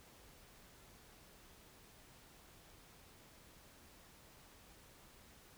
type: silence
effects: pink hiss -62 dBFS RMS until 5.57 s